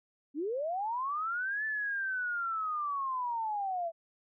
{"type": "linear two-way sweep", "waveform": "sine", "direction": "up then down", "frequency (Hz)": [266, 1760, 652], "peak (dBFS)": -31, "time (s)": [0.34, 3.92], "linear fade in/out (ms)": 50, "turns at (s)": 1.65, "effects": []}